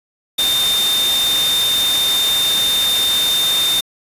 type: tone in noise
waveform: sine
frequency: 3624 Hz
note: A#7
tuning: 50 cents flat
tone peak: -14 dBFS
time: 0.38-3.81 s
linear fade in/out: 10 ms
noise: white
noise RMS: -21 dBFS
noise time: 0.38-3.81 s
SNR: +4 dB
effects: resampled to 32000 Hz